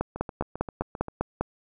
two click trains, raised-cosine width 1 ms, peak -11 / -21 dBFS, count 8 / 8, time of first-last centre 0.01-1.41 / 0.16-1.083 s, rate 5 / 7.58 Hz, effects none

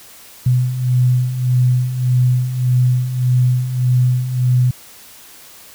sine beating tone pair, 124.2 / 125.9 Hz, B2 / B2, +10 / +34 cents, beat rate 1.7 Hz, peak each -19 / -13 dBFS, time 0.46-4.71 s, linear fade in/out 5 ms, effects white hiss -41 dBFS RMS until 5.74 s

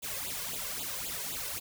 white noise with flanger, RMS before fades -37 dBFS, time 0.02-1.6 s, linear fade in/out 20 ms, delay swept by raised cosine 0.26 to 1.96 ms, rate 3.8 Hz, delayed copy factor +1, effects none

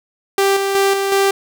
sawtooth tone with tremolo, 393 Hz, G4, 4 cents sharp, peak -8 dBFS, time 0.38-1.31 s, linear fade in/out 2 ms, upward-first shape square, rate 2.7 Hz, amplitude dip 40%, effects none

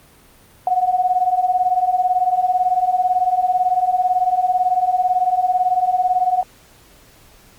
sine beating tone pair, 720 / 738 Hz, F#5 / F#5, -47 / -5 cents, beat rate 18 Hz, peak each -19 / -16 dBFS, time 0.67-6.43 s, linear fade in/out 2 ms, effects pink hiss -49 dBFS RMS until 7.58 s + Opus 32 kbps

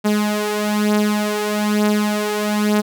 sawtooth beating tone pair, 209.4 / 210.5 Hz, G#3 / G#3, +15 / +24 cents, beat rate 1.1 Hz, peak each -14 / -17 dBFS, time 0.04-2.82 s, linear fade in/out 20 ms, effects none

